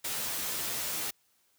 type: noise with comb filter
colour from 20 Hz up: white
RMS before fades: -34 dBFS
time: 0.04-1.11 s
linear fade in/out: 10 ms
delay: 11 ms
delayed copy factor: -0.75
effects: white hiss -70 dBFS RMS until 1.58 s + high-pass 60 Hz 12 dB/octave